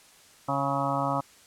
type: harmonic tone with a mistuned harmonic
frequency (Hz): 138.59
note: C#3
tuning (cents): 0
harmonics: 1 / 2 / 4 / 5 / 6 / 7 / 8 / 9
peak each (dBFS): -33 / -33 / -33 / -33 / -33 / -33 / -33 / -33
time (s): 0.48-1.21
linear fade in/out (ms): 10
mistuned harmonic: 9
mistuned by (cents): +31
effects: white hiss -55 dBFS RMS until 1.46 s + low-pass 10000 Hz 12 dB/octave